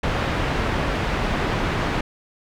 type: low-pass noise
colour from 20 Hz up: pink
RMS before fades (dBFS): -23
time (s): 0.03-2.01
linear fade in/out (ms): 5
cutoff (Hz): 2500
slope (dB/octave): 12
effects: none